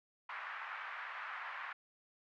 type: band-pass noise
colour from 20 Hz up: white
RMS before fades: -45 dBFS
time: 0.29-1.73 s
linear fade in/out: 5 ms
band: 930 to 1900 Hz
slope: 24 dB/octave
effects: none